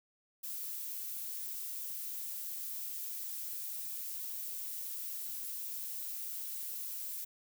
violet noise, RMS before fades -41 dBFS, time 0.43-7.25 s, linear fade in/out 10 ms, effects none

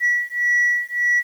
sine beating tone pair, 1940 / 1941.7 Hz, B6 / B6, -31 / -30 cents, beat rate 1.7 Hz, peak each -18 dBFS, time 0-1.23 s, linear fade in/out 50 ms, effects tanh soft clip ceiling -12 dBFS + 8-bit

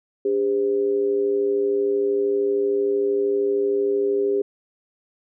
sine tone with amplitude modulation, 402.5 Hz, G4, 46 cents sharp, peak -15 dBFS, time 0.25-4.42 s, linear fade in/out 5 ms, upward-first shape sine, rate 113 Hz, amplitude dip 65%, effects none

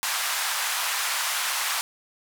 pink band-pass noise, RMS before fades -27 dBFS, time 0.03-1.81 s, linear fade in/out 0 ms, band 900 to 15000 Hz, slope 24 dB/octave, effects none

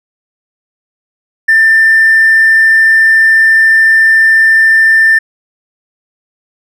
sine tone with hard clipping, 1787 Hz, A6, 26 cents sharp, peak -4 dBFS, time 1.48-5.19 s, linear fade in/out 10 ms, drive 1 dB, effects none

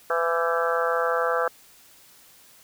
harmonic tone with a mistuned harmonic, 167.3 Hz, E3, 26 cents sharp, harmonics 3 / 4 / 5 / 6 / 7 / 8 / 9 / 10, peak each -25 / -29 / -33 / -35 / -29 / -28 / -31 / -38 dBFS, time 0.1-1.48 s, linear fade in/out 2 ms, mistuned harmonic 9, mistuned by +56 cents, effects white hiss -53 dBFS RMS until 2.63 s

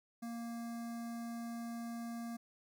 square tone with notch filter, 233.1 Hz, A#3, in tune, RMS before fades -43 dBFS, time 0.22-2.37 s, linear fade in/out 10 ms, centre 3000 Hz, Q 0.95, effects none

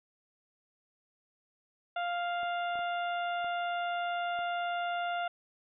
harmonic tone, 699 Hz, F5, 1 cent sharp, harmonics 1 / 2 / 3 / 4 / 5, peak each -32 / -37 / -47 / -45 / -48 dBFS, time 1.96-5.28 s, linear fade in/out 5 ms
clicks, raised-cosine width 1 ms, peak -36 dBFS, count 5, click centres 2.432 / 2.756 / 2.791 / 3.445 / 4.39 s
effects none

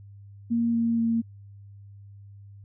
sine tone with pitch steps, 233.1 / 231.1 / 229.1 Hz, A#3 / A#3 / A#3, 0 / -15 / -30 cents, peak -21 dBFS, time 0.5-1.22 s, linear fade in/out 20 ms, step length 240 ms, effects added 100 Hz sine -44 dBFS peak until 2.64 s

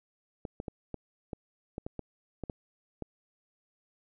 clicks, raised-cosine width 2 ms, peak -23 dBFS, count 11, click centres 0.452 / 0.601 / 0.682 / 0.943 / 1.332 / 1.781 / 1.865 / 1.993 / 2.437 / 2.498 / 3.023 s, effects none

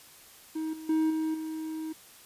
triangle tone with level steps, 316.1 Hz, D#4, 27 cents sharp, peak -28 / -38 / -21 / -25 / -31 dBFS, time 0.55-1.93 s, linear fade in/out 10 ms, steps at 0.73 / 0.89 / 1.1 / 1.34 s, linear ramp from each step 5 ms, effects white hiss -53 dBFS RMS until 2.25 s + resampled to 32000 Hz

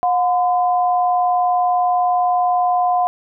sine tone pair together, 720 / 1019.4 Hz, F#5 / C6, -47 / -45 cents, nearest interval tritone, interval 602 cents, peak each -14 / -22 dBFS, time 0.03-3.07 s, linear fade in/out 0 ms, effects none

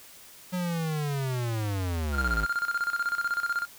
square linear sweep, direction down, 183.6 to 49 Hz, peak -28 dBFS, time 0.52-2.46 s, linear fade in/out 20 ms
triangle tone with tremolo, 1400 Hz, F6, 4 cents sharp, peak -22 dBFS, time 2.12-3.67 s, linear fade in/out 50 ms, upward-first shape square, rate 16 Hz, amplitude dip 75%
effects white hiss -50 dBFS RMS until 3.78 s

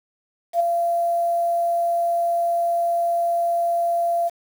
sine tone with ADSR envelope, 685 Hz, F5, 34 cents flat, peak -13 dBFS, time 0.53-4.3 s, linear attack 71 ms, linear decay 6 ms, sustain -5 dB, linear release 29 ms, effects 7-bit

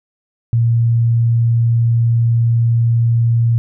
sine tone, 116.54 Hz, A#2, in tune, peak -10 dBFS, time 0.53-3.58 s, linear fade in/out 0 ms, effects none

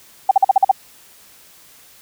sine tone bursts, 776 Hz, G5, 18 cents flat, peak -6 dBFS, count 7, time 0.29-0.714 s, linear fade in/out 5 ms, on 22 ms, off 45 ms, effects white hiss -47 dBFS RMS until 2.01 s

